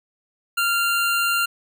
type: tone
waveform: 25% pulse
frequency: 1389 Hz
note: F6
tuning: 10 cents flat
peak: -15 dBFS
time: 0.57-1.46 s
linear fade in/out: 10 ms
effects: none